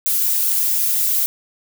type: noise with flanger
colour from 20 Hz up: violet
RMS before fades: -18 dBFS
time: 0.06-1.26 s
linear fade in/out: 0 ms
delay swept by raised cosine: 0.99 to 5.59 ms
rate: 2.5 Hz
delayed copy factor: -0.8
effects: none